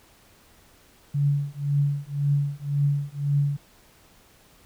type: tone with tremolo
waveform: sine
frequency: 142.9 Hz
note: D3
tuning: 47 cents flat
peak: -17 dBFS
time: 1.14-3.57 s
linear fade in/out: 10 ms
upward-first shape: triangle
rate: 1.9 Hz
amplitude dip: 100%
effects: pink hiss -56 dBFS RMS until 4.65 s